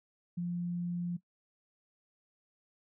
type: tone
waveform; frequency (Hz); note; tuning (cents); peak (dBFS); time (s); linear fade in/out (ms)
sine; 174.61; F3; 0; -32; 0.37-1.17; 10
effects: noise-tail reverb RT60 0.1 s tail -17 dB re dry